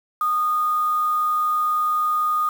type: tone with quantisation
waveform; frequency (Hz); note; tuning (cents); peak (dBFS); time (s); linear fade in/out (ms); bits
sine; 1231; D#6; -19; -18; 0.21-2.49; 2; 6
effects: none